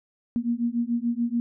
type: beating tone pair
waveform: sine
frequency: 233.1 / 240 Hz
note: A#3 / B3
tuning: 0 / -49 cents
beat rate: 6.9 Hz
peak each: -26 / -26 dBFS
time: 0.36-1.4 s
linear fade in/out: 0 ms
effects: none